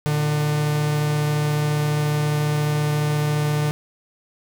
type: tone pair together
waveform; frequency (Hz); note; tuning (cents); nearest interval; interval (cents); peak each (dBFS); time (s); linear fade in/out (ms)
45% pulse; 114.92 / 149.4; A#2 / D3; -24 / +30; perfect fourth; 454; -30 / -19; 0.06-3.71; 0
effects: none